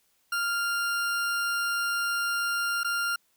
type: tone with dropouts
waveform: 40% pulse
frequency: 1396.9 Hz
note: F6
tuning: in tune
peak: -25 dBFS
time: 0.32-3.16 s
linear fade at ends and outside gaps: 5 ms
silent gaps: 2.834-2.845 s
effects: white hiss -69 dBFS RMS until 3.36 s